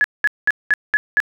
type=tone bursts; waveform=sine; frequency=1699 Hz; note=G#6; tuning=39 cents sharp; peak=-11 dBFS; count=6; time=0.01-1.202 s; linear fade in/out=0 ms; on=32 ms; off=200 ms; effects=none